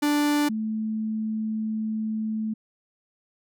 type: tone pair in turn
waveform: 45% pulse / sine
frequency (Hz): 293.7 / 218.2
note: D4 / A3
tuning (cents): 0 / -14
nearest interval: perfect fourth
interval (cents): 514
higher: first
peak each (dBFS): -20 / -25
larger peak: first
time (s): 0.02-0.49 / 0.49-2.54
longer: second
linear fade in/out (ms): 10
effects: none